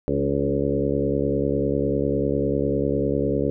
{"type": "harmonic tone with a mistuned harmonic", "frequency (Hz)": 70, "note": "C#2", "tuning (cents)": 18, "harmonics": [1, 2, 3, 4, 5, 6, 7, 8], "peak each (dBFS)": [-31, -28, -30, -26, -31, -26, -27, -30], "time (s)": [0.08, 3.5], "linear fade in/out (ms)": 0, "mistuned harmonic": 4, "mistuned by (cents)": 22, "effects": []}